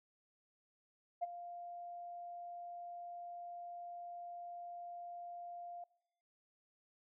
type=tone with ADSR envelope; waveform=sine; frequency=698.5 Hz; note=F5; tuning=in tune; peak=-32 dBFS; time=1.21-5.84 s; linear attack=22 ms; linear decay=23 ms; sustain=-13 dB; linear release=4 ms; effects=noise-tail reverb RT60 0.9 s tail -24 dB re dry + tanh soft clip ceiling -28 dBFS